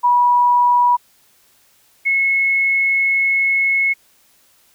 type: tone pair in turn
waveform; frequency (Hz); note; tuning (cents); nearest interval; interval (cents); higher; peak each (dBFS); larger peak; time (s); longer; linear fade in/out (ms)
sine; 973 / 2184; B5 / C#7; -26 / -26; octave + major second; 1400; second; -10 / -13; first; 0.03-0.97 / 2.05-3.94; second; 20
effects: white hiss -55 dBFS RMS until 4.74 s